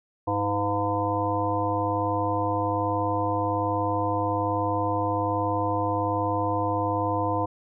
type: harmonic tone with a mistuned harmonic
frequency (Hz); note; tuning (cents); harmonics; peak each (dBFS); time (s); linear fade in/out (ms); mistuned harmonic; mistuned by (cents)
101.2; G#2; -44; 1 / 3 / 5 / 7 / 9 / 10; -30 / -30 / -30 / -30 / -30 / -30; 0.27-7.46; 10; 3; +64
effects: none